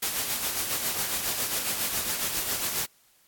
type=noise with tremolo; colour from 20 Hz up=white; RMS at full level=-27 dBFS; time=0.02-2.86 s; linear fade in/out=10 ms; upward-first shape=sine; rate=7.3 Hz; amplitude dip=45%; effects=white hiss -62 dBFS RMS until 3.27 s + AAC 64 kbps